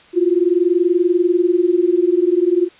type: tone pair together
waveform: sine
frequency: 342.4 / 362.8 Hz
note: F4 / F#4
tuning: -34 / -34 cents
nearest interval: minor second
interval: 100 cents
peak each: -15 dBFS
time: 0.13-2.69 s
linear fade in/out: 50 ms
effects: white hiss -47 dBFS RMS until 2.79 s + resampled to 8000 Hz